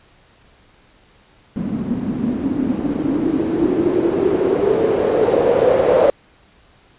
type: noise with low-pass filter sweep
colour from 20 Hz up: blue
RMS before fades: -17 dBFS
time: 1.56-6.1 s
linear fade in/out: 0 ms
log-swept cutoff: 210 to 550 Hz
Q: 5.8
effects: pink hiss -52 dBFS RMS until 6.98 s + resampled to 8000 Hz